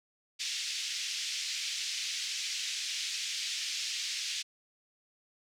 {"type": "band-pass noise", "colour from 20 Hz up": "white", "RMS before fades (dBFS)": -36, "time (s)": [0.39, 4.43], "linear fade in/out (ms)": 20, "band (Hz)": [2300, 6100], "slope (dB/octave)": 24, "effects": []}